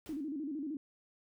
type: noise with exponential decay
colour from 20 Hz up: pink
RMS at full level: -50 dBFS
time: 0.06-0.33 s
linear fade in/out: 0 ms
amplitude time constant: 58 ms
type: tone with vibrato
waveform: sine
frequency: 293.7 Hz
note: D4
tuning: in tune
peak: -36 dBFS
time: 0.09-0.77 s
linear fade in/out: 2 ms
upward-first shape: square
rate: 13 Hz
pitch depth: 120 cents each way
effects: none